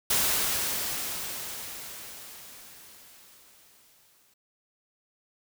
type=noise with exponential decay; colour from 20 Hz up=white; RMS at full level=-24 dBFS; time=0.1-4.34 s; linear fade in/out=5 ms; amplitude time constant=920 ms; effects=none